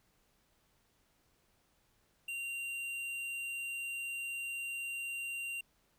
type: tone with tanh clipping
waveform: sine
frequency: 2768 Hz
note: F7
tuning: 16 cents flat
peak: -39 dBFS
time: 2.28-5.61 s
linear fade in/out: 5 ms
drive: 12 dB
effects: pink hiss -73 dBFS RMS until 5.98 s